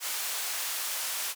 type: band-pass noise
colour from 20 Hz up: white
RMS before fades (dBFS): -33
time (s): 0-1.35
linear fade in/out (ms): 50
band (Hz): 710 to 15000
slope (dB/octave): 12
effects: none